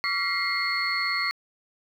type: tone cluster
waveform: sine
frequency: 1142 / 1381 / 1940 / 2118 / 4359 Hz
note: D6 / F6 / B6 / C7 / C#8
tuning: -49 / -20 / -31 / +21 / -30 cents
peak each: -31 / -35 / -32 / -27 / -29 dBFS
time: 0.04-1.31 s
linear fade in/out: 0 ms
effects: tanh soft clip ceiling -13 dBFS + 9-bit